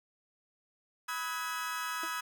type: chord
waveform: 35% pulse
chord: G# minor seventh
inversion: first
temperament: equal with one note detuned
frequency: 987.8 / 1275.1 / 1480 / 1661.2 Hz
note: B5 / D#6 / F#6 / G#6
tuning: 0 / +42 / 0 / 0 cents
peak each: -39 / -36 / -42 / -39 dBFS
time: 1.08-2.21 s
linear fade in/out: 10 ms
type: tone with exponential decay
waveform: 30% pulse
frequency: 329.6 Hz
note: E4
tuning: in tune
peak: -35 dBFS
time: 2.03-2.11 s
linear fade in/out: 5 ms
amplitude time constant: 16 ms
effects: none